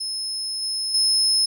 35% pulse tone with level steps, 5190 Hz, E8, 28 cents flat, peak -23 / -21 / -14 dBFS, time 0-1.46 s, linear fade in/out 10 ms, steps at 0.62 / 0.94 s, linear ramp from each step 5 ms, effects none

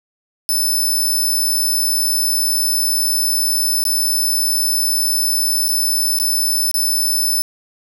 10% pulse tone with dropouts, 5274 Hz, E8, in tune, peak -9 dBFS, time 0.49-7.42 s, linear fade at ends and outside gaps 0 ms, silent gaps 3.839-3.852 / 5.682-5.689 / 6.187-6.199 / 6.713-6.742 s, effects none

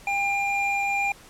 triangle tone pair together, 800.2 / 2398 Hz, G5 / D7, +35 / +36 cents, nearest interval octave + perfect fifth, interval 1901 cents, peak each -24 / -23 dBFS, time 0.07-1.12 s, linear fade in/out 2 ms, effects pink hiss -49 dBFS RMS until 1.29 s + low-pass 12000 Hz 12 dB/octave

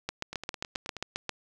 two click trains, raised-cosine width 0.2 ms, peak -14 / -21 dBFS, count 10 / 7, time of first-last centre 0.09-1.293 / 0.33-0.967 s, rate 7.48 / 9.42 Hz, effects none

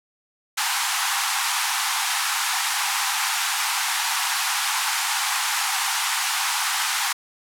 pink high-pass noise, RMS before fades -23 dBFS, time 0.57-7.13 s, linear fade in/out 10 ms, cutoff 770 Hz, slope 96 dB/octave, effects low-pass 12000 Hz 12 dB/octave

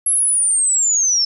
sine linear sweep, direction down, 11175 to 5260 Hz, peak -13 dBFS, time 0.06-1.25 s, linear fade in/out 5 ms, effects none

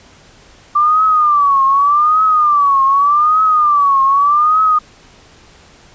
sine tone with vibrato, 1174.7 Hz, D6, in tune, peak -8 dBFS, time 0.75-4.79 s, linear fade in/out 10 ms, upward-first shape triangle, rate 0.84 Hz, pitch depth 160 cents each way, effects pink hiss -44 dBFS RMS until 5.94 s + resampled to 16000 Hz

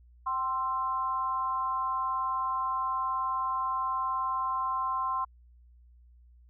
sine tone with amplitude modulation, 1050 Hz, C6, 6 cents sharp, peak -24 dBFS, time 0.26-5.25 s, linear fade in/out 10 ms, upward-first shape sine, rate 281 Hz, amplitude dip 75%, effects added 60 Hz sine -54 dBFS peak until 6.49 s

